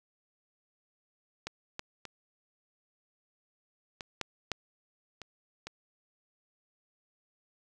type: clicks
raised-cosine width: 0.2 ms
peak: -19 / -19 / -25 / -22 / -15 / -14 / -26 / -23 dBFS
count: 8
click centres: 1.47 / 1.794 / 2.053 / 4.008 / 4.213 / 4.517 / 5.217 / 5.67 s
effects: none